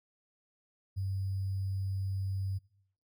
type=tone with sample-and-hold; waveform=sine; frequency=96.3 Hz; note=G2; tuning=30 cents flat; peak=-31 dBFS; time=0.96-2.59 s; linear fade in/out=20 ms; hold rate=4900 Hz; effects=noise-tail reverb RT60 0.7 s tail -23 dB re dry